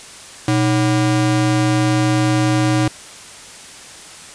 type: ring-modulated tone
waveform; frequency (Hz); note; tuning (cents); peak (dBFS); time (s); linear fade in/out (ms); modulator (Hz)
square; 216.9; A3; -25; -11; 0.48-2.88; 2; 94.7
effects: white hiss -37 dBFS RMS until 4.34 s + resampled to 22050 Hz